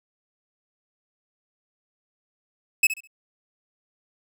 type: tone with echo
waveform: 45% pulse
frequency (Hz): 2588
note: E7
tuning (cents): -32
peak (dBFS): -14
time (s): 2.83-2.87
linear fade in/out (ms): 5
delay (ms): 68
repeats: 3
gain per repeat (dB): -12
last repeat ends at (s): 3.074
effects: none